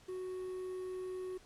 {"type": "tone with quantisation", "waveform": "triangle", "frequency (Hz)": 370, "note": "F#4", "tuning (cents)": 0, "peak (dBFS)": -37, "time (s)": [0.08, 1.38], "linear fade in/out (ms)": 10, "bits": 10, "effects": ["pink hiss -62 dBFS RMS until 1.45 s", "low-pass 9000 Hz 12 dB/octave"]}